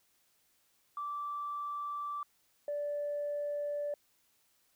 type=tone pair in turn; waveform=sine; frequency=1166 / 583 Hz; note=D6 / D5; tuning=-13 / -13 cents; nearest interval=octave; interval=1200 cents; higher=first; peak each=-35 / -32 dBFS; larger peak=second; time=0.97-2.23 / 2.68-3.94 s; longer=neither; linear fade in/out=2 ms; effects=tanh soft clip ceiling -29 dBFS + white hiss -72 dBFS RMS until 4.75 s